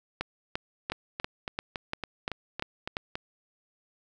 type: two click trains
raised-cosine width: 0.3 ms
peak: -14 / -17 dBFS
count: 9 / 9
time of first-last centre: 0.21-2.969 / 0.92-3.155 s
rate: 2.9 / 3.58 Hz
effects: none